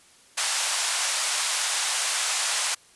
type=band-pass noise; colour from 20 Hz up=white; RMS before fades=-26 dBFS; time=0.37-2.75 s; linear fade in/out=10 ms; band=680 to 10000 Hz; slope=24 dB/octave; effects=white hiss -55 dBFS RMS until 2.95 s + resampled to 24000 Hz